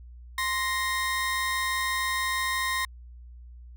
30% pulse tone pair together, 1046.5 / 1866.5 Hz, C6 / A#6, 0 / +2 cents, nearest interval minor seventh, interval 1002 cents, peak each -26 dBFS, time 0.38-2.85 s, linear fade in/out 2 ms, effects added 60 Hz sine -43 dBFS peak until 3.76 s

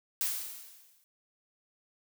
blue noise with exponential decay, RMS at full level -29 dBFS, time 0.21-1.04 s, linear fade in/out 0 ms, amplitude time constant 180 ms, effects none

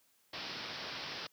white low-pass noise, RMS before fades -43 dBFS, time 0.33-1.27 s, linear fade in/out 5 ms, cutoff 5400 Hz, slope 96 dB/octave, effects white hiss -71 dBFS RMS until 1.32 s + high-pass 100 Hz 12 dB/octave

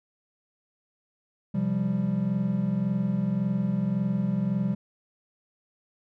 triangle chord, C suspended fourth, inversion none, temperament just, 130.81 / 174.42 / 196.22 Hz, C3 / F3 / G3, 0 / -2 / +2 cents, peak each -29 / -27 / -24 dBFS, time 1.54-4.75 s, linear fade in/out 10 ms, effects none

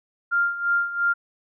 sine tone with tremolo, 1396.9 Hz, F6, in tune, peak -17 dBFS, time 0.31-1.14 s, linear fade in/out 20 ms, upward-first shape sine, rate 2.9 Hz, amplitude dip 75%, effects none

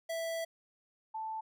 square / sine tone pair in turn, 659.3 / 880.1 Hz, E5 / A5, 0 / 0 cents, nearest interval perfect fourth, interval 500 cents, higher second, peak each -35 / -36 dBFS, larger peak first, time 0.09-0.45 / 1.14-1.41 s, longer first, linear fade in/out 10 ms, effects none

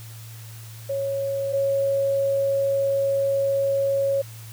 sine tone pair in turn, 551 / 551 Hz, C#5 / C#5, -11 / -11 cents, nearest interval unison, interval 0 cents, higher neither, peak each -23 / -19 dBFS, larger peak second, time 0.89-1.53 / 1.53-4.22 s, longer second, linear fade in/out 10 ms, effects added 112 Hz sine -38 dBFS peak until 4.52 s + white hiss -46 dBFS RMS until 4.52 s

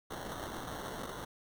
white noise with sample-and-hold, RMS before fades -42 dBFS, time 0.1-1.25 s, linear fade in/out 10 ms, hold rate 2450 Hz, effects none

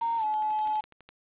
sine tone with pitch glide, 924 to 857.2 Hz, A#5 to A5, -16 to -45 cents, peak -25 dBFS, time 0.01-0.81 s, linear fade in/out 10 ms, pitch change -129 cents, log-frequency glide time 0.17-0.24 s
click train, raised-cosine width 0.2 ms, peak -30 dBFS, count 10, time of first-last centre 0.34-1.09 s, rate 12 Hz
effects resampled to 8000 Hz + 8-bit

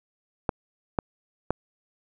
clicks, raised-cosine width 1 ms, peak -9 dBFS, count 3, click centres 0.492 / 0.988 / 1.506 s, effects none

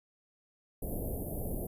pink band-stop noise, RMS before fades -36 dBFS, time 0.82-1.67 s, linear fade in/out 5 ms, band 680 to 11000 Hz, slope 48 dB/octave, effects resampled to 32000 Hz

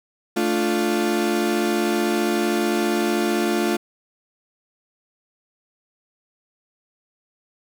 35% pulse chord, D minor, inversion second, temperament equal, 220 / 293.7 / 349.2 Hz, A3 / D4 / F4, 0 / 0 / 0 cents, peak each -22 / -25 / -20 dBFS, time 0.36-3.77 s, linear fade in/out 10 ms, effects none

